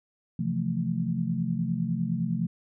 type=chord; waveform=sine; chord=F major seventh; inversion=second; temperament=equal with one note detuned; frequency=130.81 / 164.81 / 174.61 / 222 Hz; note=C3 / E3 / F3 / A3; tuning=0 / 0 / 0 / +16 cents; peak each=-33 / -32 / -29 / -31 dBFS; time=0.39-2.47 s; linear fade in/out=5 ms; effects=none